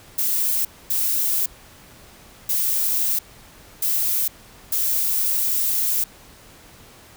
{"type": "noise bursts at uneven times", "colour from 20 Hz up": "violet", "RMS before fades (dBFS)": -21, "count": 5, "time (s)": [[0.18, 0.65], [0.9, 1.46], [2.49, 3.19], [3.82, 4.28], [4.72, 6.04]], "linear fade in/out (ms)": 5, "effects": ["pink hiss -47 dBFS RMS until 7.16 s"]}